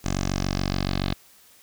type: tone with low-pass filter sweep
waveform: 10% pulse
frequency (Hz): 47.05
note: F#1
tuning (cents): +30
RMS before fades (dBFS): -26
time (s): 0.04-1.14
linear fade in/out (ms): 10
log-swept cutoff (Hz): 6800 to 4000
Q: 3.5
effects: white hiss -54 dBFS RMS until 1.62 s